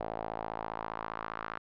sawtooth tone with band-pass filter sweep, 55 Hz, A1, in tune, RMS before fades -39 dBFS, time 0-1.58 s, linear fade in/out 5 ms, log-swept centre 680 to 1300 Hz, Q 2.6, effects resampled to 11025 Hz

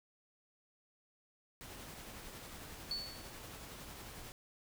pink noise with tremolo, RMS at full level -49 dBFS, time 1.61-4.32 s, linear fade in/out 0 ms, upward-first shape sine, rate 11 Hz, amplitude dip 25%
sine tone with exponential decay, 4451 Hz, C#8, 6 cents sharp, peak -34 dBFS, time 2.91-3.42 s, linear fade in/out 2 ms, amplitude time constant 110 ms
effects none

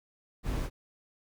brown noise, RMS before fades -32 dBFS, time 0.43-0.7 s, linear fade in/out 50 ms, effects none

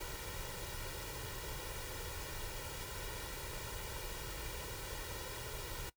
pink noise with comb filter, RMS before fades -44 dBFS, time 0-5.9 s, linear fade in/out 10 ms, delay 2.1 ms, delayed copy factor +0.7, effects noise-tail reverb RT60 0.1 s tail -19 dB re dry

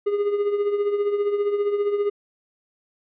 triangle tone with tremolo, 409.2 Hz, G#4, 26 cents flat, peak -15 dBFS, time 0.06-2.1 s, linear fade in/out 10 ms, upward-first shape triangle, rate 15 Hz, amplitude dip 65%, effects resampled to 8000 Hz

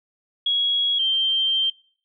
sine tone pair in turn, 3322 / 3147 Hz, G#7 / G7, 0 / +6 cents, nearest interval minor second, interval 94 cents, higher first, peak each -18 dBFS, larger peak neither, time 0.46-0.99 / 0.99-1.7 s, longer second, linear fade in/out 5 ms, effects noise-tail reverb RT60 0.5 s tail -21 dB re dry

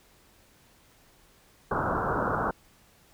white low-pass noise, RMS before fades -28 dBFS, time 1.71-2.51 s, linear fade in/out 5 ms, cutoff 1500 Hz, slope 96 dB/octave, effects pink hiss -60 dBFS RMS until 3.13 s

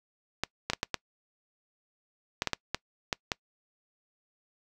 clicks, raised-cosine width 0.2 ms, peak -10 dBFS, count 11, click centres 0.436 / 0.7 / 0.734 / 0.831 / 0.943 / 2.421 / 2.473 / 2.533 / 2.746 / 3.128 / 3.318 s, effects noise-tail reverb RT60 0.1 s tail -25 dB re dry

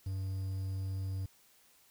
triangle tone with quantisation, 95.5 Hz, G2, 45 cents flat, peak -32 dBFS, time 0.06-1.26 s, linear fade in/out 5 ms, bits 10, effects white hiss -65 dBFS RMS until 1.9 s

